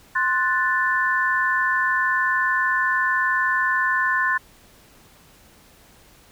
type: chord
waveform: sine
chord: F# diminished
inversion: second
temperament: equal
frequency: 1046.5 / 1480 / 1760 Hz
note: C6 / F#6 / A6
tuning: 0 / 0 / 0 cents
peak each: -23 / -24 / -21 dBFS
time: 0.15-4.38 s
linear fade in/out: 10 ms
effects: pink hiss -52 dBFS RMS until 6.31 s